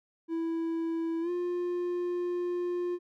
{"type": "tone with pitch glide", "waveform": "triangle", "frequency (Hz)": [329.6, 353.3], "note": ["E4", "F4"], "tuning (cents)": [0, 20], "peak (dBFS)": -27, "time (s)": [0.28, 2.99], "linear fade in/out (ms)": 50, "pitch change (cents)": 120, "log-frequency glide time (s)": [1.21, 1.3], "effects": []}